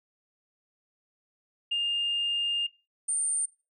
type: tone pair in turn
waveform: sine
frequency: 2816 / 8925 Hz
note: F7 / C#9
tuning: +14 / +11 cents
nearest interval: octave + minor sixth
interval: 1997 cents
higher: second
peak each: -24 dBFS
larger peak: neither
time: 1.71-2.67 / 3.08-3.46 s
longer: first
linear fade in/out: 10 ms
effects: noise-tail reverb RT60 0.3 s tail -22 dB re dry + tanh soft clip ceiling -21 dBFS